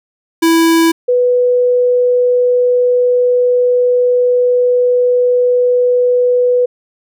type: tone pair in turn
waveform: square / sine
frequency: 329.6 / 493.8 Hz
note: E4 / B4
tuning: 0 / 0 cents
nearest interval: perfect fifth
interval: 700 cents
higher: second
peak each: -8 dBFS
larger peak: neither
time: 0.42-0.92 / 1.08-6.66 s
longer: second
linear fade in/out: 10 ms
effects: none